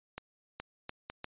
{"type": "accelerating click train", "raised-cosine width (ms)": 0.3, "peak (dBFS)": -23, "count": 5, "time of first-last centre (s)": [0.18, 1.244], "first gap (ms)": 420, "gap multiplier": 0.7, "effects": ["resampled to 8000 Hz"]}